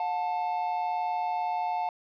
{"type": "tone pair together", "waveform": "triangle", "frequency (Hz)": [721, 882], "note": ["F#5", "A5"], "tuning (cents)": [-45, 4], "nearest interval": "minor third", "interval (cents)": 349, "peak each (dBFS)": -28, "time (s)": [0, 1.89], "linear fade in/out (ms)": 2, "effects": ["resampled to 11025 Hz"]}